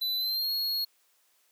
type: tone with pitch glide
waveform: square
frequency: 3998 to 4310 Hz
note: B7 to C#8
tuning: +20 to -49 cents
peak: -28 dBFS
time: 0.01-0.85 s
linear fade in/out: 10 ms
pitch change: +131 cents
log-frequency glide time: 0.17-0.52 s
effects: white hiss -68 dBFS RMS until 1.51 s + high-pass 400 Hz 12 dB/octave